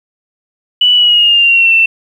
sine tone with pitch glide, 2960 to 2683 Hz, F#7 to E7, 0 to +30 cents, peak -5 dBFS, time 0.81-1.86 s, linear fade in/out 5 ms, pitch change -170 cents, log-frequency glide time 0.94-1.74 s, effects 7-bit

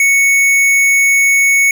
sine tone with tanh clipping, 2217 Hz, C#7, in tune, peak -9 dBFS, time 0-1.71 s, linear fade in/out 2 ms, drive 18 dB, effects none

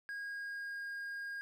triangle tone with pitch glide, 1635 to 1623.7 Hz, G#6 to G#6, -28 to -40 cents, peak -38 dBFS, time 0.09-1.41 s, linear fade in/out 0 ms, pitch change -12 cents, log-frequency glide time 0.2-0.86 s, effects none

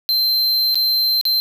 square tone with dropouts, 4116 Hz, C8, 29 cents flat, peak -15 dBFS, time 0.09-1.4 s, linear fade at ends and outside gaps 0 ms, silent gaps 0.745-0.755 / 1.212-1.253 s, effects none

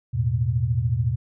sine chord, E suspended fourth, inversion none, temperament just, 82.41 / 109.88 / 123.61 Hz, E2 / A2 / B2, 0 / -2 / +2 cents, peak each -28 / -24 / -22 dBFS, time 0.13-1.16 s, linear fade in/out 20 ms, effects none

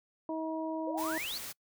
harmonic tone, 319.2 Hz, D#4, 44 cents sharp, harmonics 1 / 2 / 3, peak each -35 / -38 / -40 dBFS, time 0.29-1.18 s, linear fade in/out 2 ms
sine exponential sweep, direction up, 493.9 to 4701 Hz, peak -36 dBFS, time 0.87-1.38 s, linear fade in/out 5 ms
white noise, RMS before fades -42 dBFS, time 0.97-1.53 s, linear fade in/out 20 ms
effects noise-tail reverb RT60 0.1 s tail -25 dB re dry

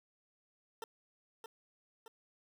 20% pulse tone with echo, 450 Hz, A4, 39 cents sharp, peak -36 dBFS, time 0.82-0.84 s, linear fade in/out 2 ms, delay 620 ms, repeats 2, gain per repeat -5 dB, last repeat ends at 2.08 s, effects none

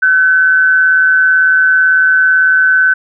sine tone with amplitude modulation, 1518 Hz, F#6, 44 cents sharp, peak -4 dBFS, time 0.02-2.94 s, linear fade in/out 10 ms, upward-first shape sine, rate 158 Hz, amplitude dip 45%, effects none

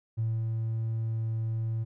triangle tone with ADSR envelope, 112.4 Hz, A2, 37 cents sharp, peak -22 dBFS, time 0.17-1.85 s, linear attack 26 ms, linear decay 230 ms, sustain -3 dB, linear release 26 ms, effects tanh soft clip ceiling -23 dBFS

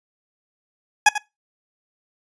20% pulse tone with echo, 837 Hz, G#5, 13 cents sharp, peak -4 dBFS, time 1.06-1.09 s, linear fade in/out 5 ms, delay 91 ms, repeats 1, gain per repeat -12 dB, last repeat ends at 1.181 s, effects noise-tail reverb RT60 0.2 s tail -19 dB re dry + resampled to 22050 Hz

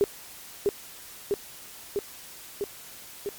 sine tone with echo, 404.3 Hz, G#4, 46 cents flat, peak -17 dBFS, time 0.01-0.04 s, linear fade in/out 0 ms, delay 650 ms, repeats 5, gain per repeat -2 dB, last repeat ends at 3.29 s, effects white hiss -45 dBFS RMS until 3.38 s + MP3 96 kbps

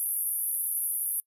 pink band-pass noise, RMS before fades -30 dBFS, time 0-1.2 s, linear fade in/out 0 ms, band 10000 to 13000 Hz, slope 96 dB/octave, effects noise-tail reverb RT60 0.1 s tail -24 dB re dry

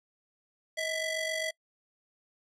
sawtooth ring-modulated tone, 1318.5 Hz, E6, in tune, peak -24 dBFS, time 0.77-1.51 s, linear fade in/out 10 ms, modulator 683 Hz, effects noise-tail reverb RT60 0.1 s tail -24 dB re dry + low-pass 10000 Hz 12 dB/octave

